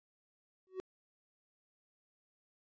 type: tone with exponential growth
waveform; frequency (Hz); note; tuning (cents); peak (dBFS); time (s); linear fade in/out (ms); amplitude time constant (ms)
triangle; 374.5; F#4; +21; -32; 0.67-0.8; 0; 27
effects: resampled to 16000 Hz